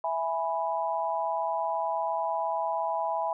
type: chord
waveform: sine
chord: E major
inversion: none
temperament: equal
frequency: 659.3 / 830.6 / 987.8 Hz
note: E5 / G#5 / B5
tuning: 0 / 0 / 0 cents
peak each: -31 dBFS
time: 0.04-3.33 s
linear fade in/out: 2 ms
effects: none